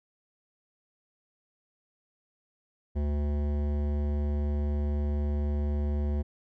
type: tone with hard clipping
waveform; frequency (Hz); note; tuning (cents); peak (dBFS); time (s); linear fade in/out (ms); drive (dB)
sine; 73; D2; -10; -28; 2.95-6.23; 20; 15
effects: none